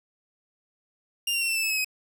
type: tone with pitch steps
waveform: sawtooth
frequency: 2800 / 2760 / 2720 / 2681 / 2643 / 2605 / 2568 / 2531 Hz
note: F7 / F7 / F7 / E7 / E7 / E7 / E7 / D#7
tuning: +4 / -21 / -46 / +29 / +4 / -21 / -46 / +29 cents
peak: -21 dBFS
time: 1.27-1.846 s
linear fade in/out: 5 ms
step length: 72 ms
effects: none